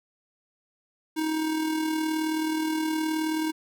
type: tone with amplitude modulation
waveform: square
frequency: 314.8 Hz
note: D#4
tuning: 20 cents sharp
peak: -24 dBFS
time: 1.16-3.52 s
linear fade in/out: 20 ms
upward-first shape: sine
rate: 39 Hz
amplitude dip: 40%
effects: none